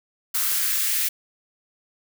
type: noise with high-pass filter sweep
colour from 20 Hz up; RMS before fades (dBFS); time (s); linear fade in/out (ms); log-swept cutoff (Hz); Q
blue; -23; 0.34-1.09; 10; 1200 to 2000; 2
effects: none